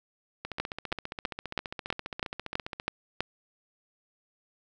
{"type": "two click trains", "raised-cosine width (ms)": 0.3, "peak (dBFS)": [-19, -12], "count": [36, 9], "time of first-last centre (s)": [[0.45, 2.799], [0.6, 3.206]], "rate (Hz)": [14.9, 3.07], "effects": []}